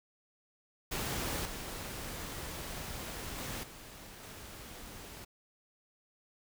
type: noise with level steps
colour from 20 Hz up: pink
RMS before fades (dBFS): -36 / -42 / -40 / -50 / -48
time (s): 0.91-5.25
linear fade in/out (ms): 10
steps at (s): 1.45 / 3.38 / 3.63 / 4.23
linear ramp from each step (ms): 5
effects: none